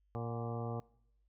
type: harmonic tone with a mistuned harmonic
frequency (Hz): 116.54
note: A#2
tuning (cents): 0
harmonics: 1 / 2 / 3 / 4 / 5 / 6 / 7 / 8 / 9 / 10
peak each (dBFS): -39 / -45 / -49 / -44 / -49 / -48 / -50 / -57 / -54 / -52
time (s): 0.15-0.8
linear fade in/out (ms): 0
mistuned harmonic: 6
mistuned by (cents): +49
effects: noise-tail reverb RT60 0.8 s tail -24 dB re dry + added 50 Hz sine -70 dBFS peak until 1.28 s